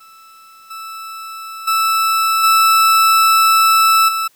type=tone with level steps; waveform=40% pulse; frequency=1317 Hz; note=E6; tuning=2 cents flat; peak=-40 / -27 / -12 / -8 / -16 dBFS; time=0-4.28 s; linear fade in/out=10 ms; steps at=0.7 / 1.67 / 2.43 / 4.08 s; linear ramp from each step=10 ms; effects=white hiss -55 dBFS RMS until 4.35 s